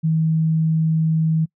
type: tone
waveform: sine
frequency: 159.9 Hz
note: D#3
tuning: 48 cents sharp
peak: -15 dBFS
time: 0.03-1.46 s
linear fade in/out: 20 ms
effects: noise-tail reverb RT60 0.1 s tail -26 dB re dry